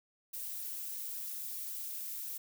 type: noise with flanger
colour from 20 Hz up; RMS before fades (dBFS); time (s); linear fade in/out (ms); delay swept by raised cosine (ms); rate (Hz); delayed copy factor
violet; -41; 0.33-2.38; 10; 0.89 to 5.09; 3.6; -0.55
effects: none